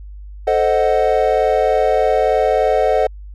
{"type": "chord", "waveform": "triangle", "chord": "A diminished seventh", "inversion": "none", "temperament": "equal", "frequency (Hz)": [440, 523.3, 622.3, 740], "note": ["A4", "C5", "Eb5", "Gb5"], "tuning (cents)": [0, 0, 0, 0], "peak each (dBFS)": -16, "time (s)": [0.47, 3.07], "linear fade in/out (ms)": 5, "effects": ["added 50 Hz sine -31 dBFS peak until 3.34 s"]}